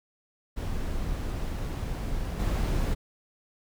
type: noise with level steps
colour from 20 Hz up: brown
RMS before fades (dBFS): -31 / -26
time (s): 0.56-2.95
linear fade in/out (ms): 20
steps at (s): 2.39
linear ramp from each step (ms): 10
effects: none